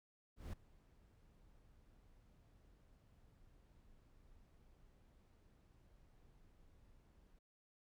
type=noise with ADSR envelope; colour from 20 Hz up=brown; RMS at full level=-45 dBFS; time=0.36-7.39 s; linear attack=170 ms; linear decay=7 ms; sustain=-22 dB; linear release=8 ms; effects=none